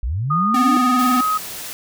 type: linear sweep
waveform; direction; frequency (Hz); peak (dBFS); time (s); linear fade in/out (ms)
sine; up; 48.18 to 312; -19; 0.03-0.77; 0
type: tone with pitch glide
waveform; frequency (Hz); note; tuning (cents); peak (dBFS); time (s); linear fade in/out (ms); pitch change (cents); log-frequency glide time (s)
sine; 1231 to 1263.4; D#6 to D#6; -19 to +26; -16; 0.3-1.38; 10; +45; 0.56-1.19
type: tone with vibrato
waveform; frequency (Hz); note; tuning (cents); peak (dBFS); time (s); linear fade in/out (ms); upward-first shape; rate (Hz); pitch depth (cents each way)
square; 251.1; B3; +29; -17; 0.54-1.21; 5; square; 20; 48
type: noise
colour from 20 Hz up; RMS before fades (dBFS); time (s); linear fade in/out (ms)
white; -31; 0.99-1.73; 0
effects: none